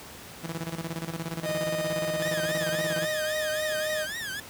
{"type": "tone with tremolo", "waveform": "sawtooth", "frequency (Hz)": 164.81, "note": "E3", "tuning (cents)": 0, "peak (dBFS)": -26, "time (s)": [0.43, 3.08], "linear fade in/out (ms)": 20, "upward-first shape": "square", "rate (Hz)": 17, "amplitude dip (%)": 75}
{"type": "tone", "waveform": "45% pulse", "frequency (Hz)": 617, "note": "D#5", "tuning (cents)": -15, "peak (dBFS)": -28, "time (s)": [1.42, 4.07], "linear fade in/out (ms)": 50}
{"type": "tone with vibrato", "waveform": "sawtooth", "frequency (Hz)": 1706, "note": "G#6", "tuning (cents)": 46, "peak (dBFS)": -29, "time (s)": [2.22, 4.4], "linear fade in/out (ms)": 2, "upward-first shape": "triangle", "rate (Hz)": 3.7, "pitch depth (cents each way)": 210}
{"effects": ["pink hiss -44 dBFS RMS until 4.49 s", "high-pass 80 Hz 12 dB/octave"]}